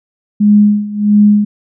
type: tone with tremolo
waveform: sine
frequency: 207.7 Hz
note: G#3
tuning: in tune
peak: -3 dBFS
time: 0.4-1.45 s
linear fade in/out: 10 ms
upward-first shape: sine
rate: 1.5 Hz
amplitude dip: 85%
effects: none